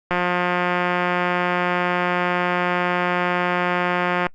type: click train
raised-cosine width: 0.5 ms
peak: -6 dBFS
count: 741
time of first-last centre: 0.11-4.267 s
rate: 178 Hz
effects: noise-tail reverb RT60 0.1 s tail -26 dB re dry + Opus 48 kbps